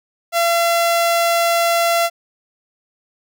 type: tone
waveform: sawtooth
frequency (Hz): 680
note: F5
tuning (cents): -46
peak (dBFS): -10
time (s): 0.32-2.1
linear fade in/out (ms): 50
effects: none